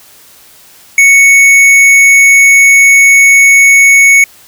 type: tone with hard clipping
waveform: triangle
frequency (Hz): 2218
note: C#7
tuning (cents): 0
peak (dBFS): -3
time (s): 0.98-4.24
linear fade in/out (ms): 2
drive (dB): 14
effects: white hiss -39 dBFS RMS until 4.47 s